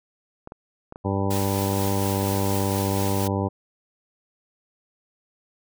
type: clicks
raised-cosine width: 1 ms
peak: -24 dBFS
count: 9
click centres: 0.474 / 0.521 / 0.924 / 0.959 / 1.658 / 2.231 / 2.346 / 2.505 / 2.707 s
type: harmonic tone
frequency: 98.3 Hz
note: G2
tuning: 5 cents sharp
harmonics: 1 / 2 / 3 / 4 / 5 / 6 / 8 / 9 / 10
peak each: -25 / -28 / -30 / -31 / -32 / -33 / -34 / -35 / -35 dBFS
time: 1.04-3.49 s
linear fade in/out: 20 ms
type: noise with tremolo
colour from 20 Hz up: white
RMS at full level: -32 dBFS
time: 1.3-3.28 s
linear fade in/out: 10 ms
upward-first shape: sine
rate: 4.2 Hz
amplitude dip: 25%
effects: none